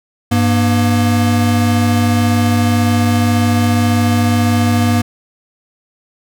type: tone pair together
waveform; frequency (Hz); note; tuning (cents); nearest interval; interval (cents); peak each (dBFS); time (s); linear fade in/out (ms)
square; 99.9 / 237.9; G2 / A#3; +33 / +35; octave + minor third; 1502; -14; 0.31-5.02; 10
effects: none